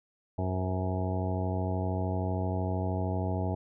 harmonic tone with a mistuned harmonic, 93 Hz, F#2, 9 cents sharp, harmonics 1 / 2 / 3 / 4 / 5 / 6 / 7 / 8 / 9 / 10, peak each -30 / -36 / -38 / -40 / -41 / -46 / -38 / -49 / -40 / -50 dBFS, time 0.38-3.55 s, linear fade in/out 5 ms, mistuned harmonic 6, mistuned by -71 cents, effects none

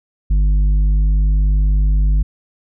triangle tone with tanh clipping, 50.2 Hz, G1, 42 cents sharp, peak -12 dBFS, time 0.3-2.23 s, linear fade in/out 10 ms, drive 11 dB, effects none

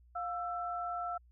sine tone pair together, 705.6 / 1332 Hz, F5 / E6, +18 / +18 cents, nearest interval major seventh, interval 1100 cents, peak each -37 / -38 dBFS, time 0.15-1.18 s, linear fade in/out 10 ms, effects added 60 Hz sine -59 dBFS peak until 1.31 s

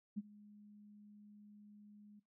sine tone with ADSR envelope, 207.7 Hz, G#3, in tune, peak -36 dBFS, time 0.16-2.2 s, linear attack 21 ms, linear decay 32 ms, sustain -21 dB, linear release 12 ms, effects noise-tail reverb RT60 0.2 s tail -19 dB re dry

